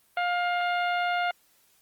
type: harmonic tone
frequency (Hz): 707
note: F5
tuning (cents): +21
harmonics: 1 / 2 / 3 / 4 / 5 / 6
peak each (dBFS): -26 / -30 / -34 / -38 / -43 / -49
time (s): 0.17-1.31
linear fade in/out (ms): 2
effects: white hiss -64 dBFS RMS until 1.81 s + Opus 24 kbps